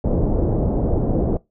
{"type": "low-pass noise", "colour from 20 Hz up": "pink", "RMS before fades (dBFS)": -19, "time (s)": [0.04, 1.37], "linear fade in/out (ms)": 2, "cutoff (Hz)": 600, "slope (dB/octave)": 24, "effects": ["noise-tail reverb RT60 0.2 s tail -21 dB re dry"]}